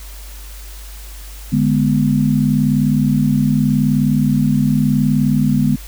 sine chord, G# diminished, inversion second, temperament equal, 146.83 / 207.7 / 246.9 Hz, D3 / G#3 / B3, 0 / 0 / 0 cents, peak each -16 dBFS, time 1.52-5.76 s, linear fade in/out 10 ms, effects added 50 Hz sine -31 dBFS peak until 5.87 s + white hiss -39 dBFS RMS until 5.87 s

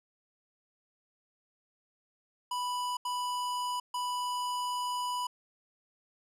square tone bursts at uneven times, 987.8 Hz, B5, in tune, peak -32 dBFS, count 3, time 2.51-2.97 / 3.05-3.8 / 3.94-5.27 s, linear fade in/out 5 ms, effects low-pass 12000 Hz 12 dB/octave

